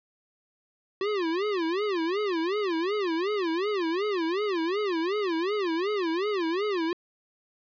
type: tone with vibrato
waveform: square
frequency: 370 Hz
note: F#4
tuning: in tune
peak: -26 dBFS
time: 1.01-6.93 s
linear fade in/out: 2 ms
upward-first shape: sine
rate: 2.7 Hz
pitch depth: 240 cents each way
effects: resampled to 11025 Hz + 11-bit